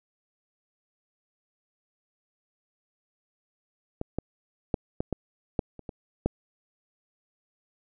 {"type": "clicks", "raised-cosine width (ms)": 2, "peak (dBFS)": [-17, -15, -11, -14, -14, -11, -29, -23, -10], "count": 9, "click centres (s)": [4.014, 4.186, 4.742, 5.005, 5.127, 5.592, 5.793, 5.892, 6.26], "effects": []}